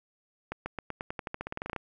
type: accelerating click train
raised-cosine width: 0.5 ms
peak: -19 dBFS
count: 18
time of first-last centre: 0.52-1.763 s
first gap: 140 ms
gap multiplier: 0.91
effects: none